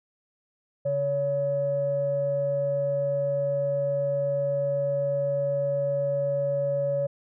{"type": "tone pair together", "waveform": "sine", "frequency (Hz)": [141, 563.5], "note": ["C#3", "C#5"], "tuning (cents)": [30, 28], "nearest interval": "2 octaves", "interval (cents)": 2398, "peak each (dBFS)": [-31, -23], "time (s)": [0.85, 7.07], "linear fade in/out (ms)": 10, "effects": ["tanh soft clip ceiling -16 dBFS"]}